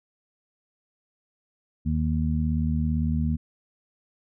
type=harmonic tone; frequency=77.78 Hz; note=D#2; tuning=in tune; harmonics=1 / 2 / 3; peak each=-25 / -27 / -27 dBFS; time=1.85-3.37 s; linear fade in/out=20 ms; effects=none